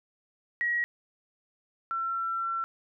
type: tone pair in turn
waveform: sine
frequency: 1906 / 1350.8 Hz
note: A#6 / E6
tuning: +38 / +42 cents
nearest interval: tritone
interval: 596 cents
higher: first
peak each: -25 / -28 dBFS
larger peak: first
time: 0.61-0.84 / 1.91-2.64 s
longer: second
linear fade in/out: 0 ms
effects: none